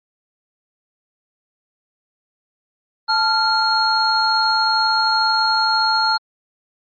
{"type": "tone cluster", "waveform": "sine", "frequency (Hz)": [879, 1389, 4286], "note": ["A5", "F6", "C8"], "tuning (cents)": [-2, -10, 41], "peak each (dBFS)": -18, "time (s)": [3.08, 6.18], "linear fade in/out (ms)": 20, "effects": ["tanh soft clip ceiling -4 dBFS", "MP3 32 kbps"]}